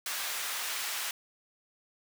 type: high-pass noise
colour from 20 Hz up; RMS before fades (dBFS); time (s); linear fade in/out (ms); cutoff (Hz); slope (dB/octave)
pink; -35; 0.06-1.11; 2; 1300; 12
effects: none